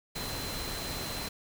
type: tone in noise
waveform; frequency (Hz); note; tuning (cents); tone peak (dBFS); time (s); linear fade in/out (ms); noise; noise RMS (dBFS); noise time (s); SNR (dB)
sine; 4083; C8; -43; -41; 0.15-1.29; 10; pink; -37; 0.15-1.29; -7
effects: none